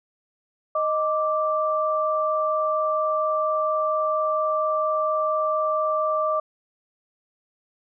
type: tone pair together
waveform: sine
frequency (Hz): 622.3 / 1173.4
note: D#5 / D6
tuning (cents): 0 / -2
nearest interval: major seventh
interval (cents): 1098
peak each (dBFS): -23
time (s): 0.75-6.4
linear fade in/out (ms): 5
effects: none